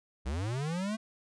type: linear sweep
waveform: square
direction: up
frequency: 58 to 224.3 Hz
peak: -32 dBFS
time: 0.25-0.97 s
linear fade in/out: 20 ms
effects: resampled to 22050 Hz